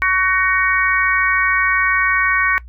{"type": "harmonic tone with a mistuned harmonic", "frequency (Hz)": 373.3, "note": "F#4", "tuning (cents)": 15, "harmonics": [3, 4, 5, 6], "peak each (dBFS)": [-19, -19, -19, -19], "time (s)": [0.02, 2.58], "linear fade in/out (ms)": 0, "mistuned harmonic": 4, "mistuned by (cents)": 15, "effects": ["noise-tail reverb RT60 0.1 s tail -19 dB re dry", "added 60 Hz sine -34 dBFS peak until 2.68 s"]}